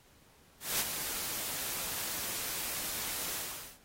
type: noise with ADSR envelope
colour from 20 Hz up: white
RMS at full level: -30 dBFS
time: 0.6-3.79 s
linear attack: 200 ms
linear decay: 35 ms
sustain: -7 dB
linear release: 450 ms
effects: pink hiss -63 dBFS RMS until 3.84 s + AAC 48 kbps